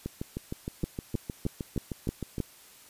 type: two click trains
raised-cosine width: 3 ms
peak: -16 / -20 dBFS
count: 6 / 16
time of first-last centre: 0.84-2.402 / 0.06-2.382 s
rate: 3.2 / 6.46 Hz
effects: white hiss -54 dBFS RMS until 2.89 s + resampled to 32000 Hz